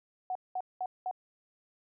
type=tone bursts; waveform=sine; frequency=740 Hz; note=F#5; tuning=in tune; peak=-31 dBFS; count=4; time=0.3-1.112 s; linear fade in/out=2 ms; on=53 ms; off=200 ms; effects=none